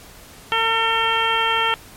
harmonic tone with a mistuned harmonic, 452.7 Hz, A4, 49 cents sharp, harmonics 1 / 2 / 3 / 4 / 5 / 6 / 7, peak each -28 / -22 / -22 / -26 / -28 / -25 / -23 dBFS, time 0.52-1.74 s, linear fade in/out 0 ms, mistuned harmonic 5, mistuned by -24 cents, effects pink hiss -43 dBFS RMS until 1.96 s + MP3 64 kbps

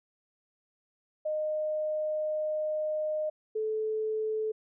sine tone pair in turn, 615 / 434.9 Hz, D#5 / A4, -20 / -20 cents, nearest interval tritone, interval 600 cents, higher first, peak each -28 dBFS, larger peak neither, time 1.25-3.3 / 3.55-4.52 s, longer first, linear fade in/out 10 ms, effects none

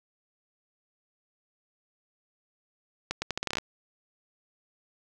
accelerating click train, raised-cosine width 0.2 ms, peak -12 dBFS, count 11, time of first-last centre 3.11-3.584 s, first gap 110 ms, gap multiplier 0.79, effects none

